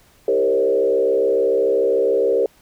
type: tone with frequency modulation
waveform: sine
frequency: 466.2 Hz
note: A#4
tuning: in tune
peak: -14 dBFS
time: 0.28-2.46 s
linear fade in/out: 2 ms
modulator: 67 Hz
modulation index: 1.3
effects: pink hiss -54 dBFS RMS until 2.61 s